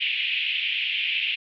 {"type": "band-pass noise", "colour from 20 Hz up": "pink", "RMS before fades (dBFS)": -26, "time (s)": [0, 1.36], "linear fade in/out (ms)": 20, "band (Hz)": [2400, 3100], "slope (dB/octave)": 48, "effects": []}